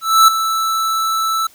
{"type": "tone with ADSR envelope", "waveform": "square", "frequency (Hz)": 1318.5, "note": "E6", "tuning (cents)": 0, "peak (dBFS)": -5, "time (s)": [0.01, 1.47], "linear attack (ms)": 270, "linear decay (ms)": 5, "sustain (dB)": -11, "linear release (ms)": 5, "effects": ["white hiss -48 dBFS RMS until 1.54 s"]}